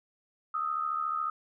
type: tone pair together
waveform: sine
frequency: 1244.5 / 1318.5 Hz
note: D#6 / E6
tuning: 0 / 0 cents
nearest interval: minor second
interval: 100 cents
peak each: -30 / -34 dBFS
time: 0.54-1.3 s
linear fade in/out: 5 ms
effects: none